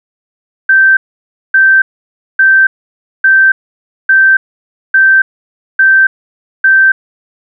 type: tone bursts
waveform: sine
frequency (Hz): 1558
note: G6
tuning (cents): -11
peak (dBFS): -3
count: 8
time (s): 0.69-6.92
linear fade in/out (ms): 5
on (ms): 280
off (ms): 570
effects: none

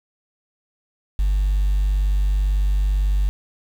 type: tone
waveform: sine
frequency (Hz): 49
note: G1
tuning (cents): 0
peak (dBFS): -14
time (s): 1.19-3.29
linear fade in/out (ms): 0
effects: tanh soft clip ceiling -14 dBFS + 7-bit

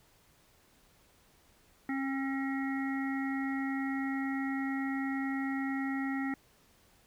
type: harmonic tone with a mistuned harmonic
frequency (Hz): 271.1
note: C#4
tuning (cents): -38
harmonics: 1 / 3 / 5 / 7 / 8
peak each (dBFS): -32 / -42 / -45 / -40 / -47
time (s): 1.89-6.34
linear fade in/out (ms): 2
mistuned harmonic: 3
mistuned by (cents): -20
effects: pink hiss -65 dBFS RMS until 7.06 s

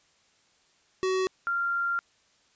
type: tone pair in turn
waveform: square / sine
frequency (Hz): 375.6 / 1387.3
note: F#4 / F6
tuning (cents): +26 / -12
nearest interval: octave + major seventh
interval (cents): 2262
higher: second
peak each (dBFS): -25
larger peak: neither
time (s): 1.03-1.27 / 1.47-1.99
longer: second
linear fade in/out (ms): 0
effects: white hiss -65 dBFS RMS until 2.55 s + resampled to 16000 Hz

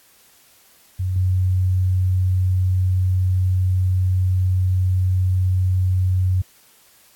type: tone with level steps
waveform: sine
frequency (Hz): 92.5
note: F#2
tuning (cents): 0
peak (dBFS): -19 / -15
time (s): 0.99-6.42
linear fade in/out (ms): 10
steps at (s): 1.16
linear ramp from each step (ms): 2
effects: white hiss -53 dBFS RMS until 7.15 s + AAC 64 kbps

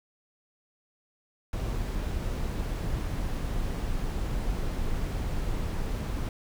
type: noise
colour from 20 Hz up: brown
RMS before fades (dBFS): -30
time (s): 1.53-6.29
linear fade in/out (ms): 2
effects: none

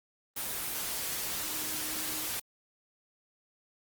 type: tone in noise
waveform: sine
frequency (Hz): 311.1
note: D#4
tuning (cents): 0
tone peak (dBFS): -46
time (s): 1.43-2.29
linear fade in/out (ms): 10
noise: white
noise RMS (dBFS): -35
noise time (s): 0.36-2.4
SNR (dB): -14
effects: Opus 24 kbps

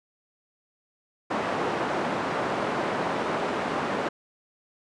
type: band-pass noise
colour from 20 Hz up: white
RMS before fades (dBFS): -28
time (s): 1.3-4.09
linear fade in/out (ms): 10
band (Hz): 180 to 1000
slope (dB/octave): 12
effects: resampled to 22050 Hz

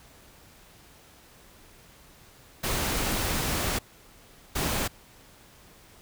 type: noise bursts at uneven times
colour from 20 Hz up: pink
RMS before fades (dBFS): -28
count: 2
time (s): 2.63-3.79 / 4.55-4.88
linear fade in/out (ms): 10
effects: pink hiss -54 dBFS RMS until 6.01 s

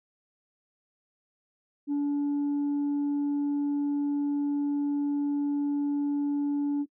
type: tone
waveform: sine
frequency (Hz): 287.6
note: D4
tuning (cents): -36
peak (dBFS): -22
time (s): 1.87-6.86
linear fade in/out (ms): 50
effects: noise-tail reverb RT60 0.1 s tail -21 dB re dry + tanh soft clip ceiling -24 dBFS

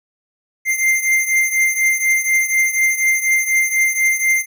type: beating tone pair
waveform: square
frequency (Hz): 2093 / 2097.1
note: C7 / C7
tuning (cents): 0 / +3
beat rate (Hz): 4.1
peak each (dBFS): -16 / -20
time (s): 0.65-4.46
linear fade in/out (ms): 50
effects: none

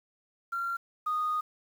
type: tone pair in turn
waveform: sine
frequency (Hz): 1377 / 1236.5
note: F6 / D#6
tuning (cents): -25 / -11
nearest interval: major second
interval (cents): 186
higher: first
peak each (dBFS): -29 / -26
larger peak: second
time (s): 0.52-0.77 / 1.06-1.41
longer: second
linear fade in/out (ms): 10
effects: tanh soft clip ceiling -22 dBFS + 9-bit

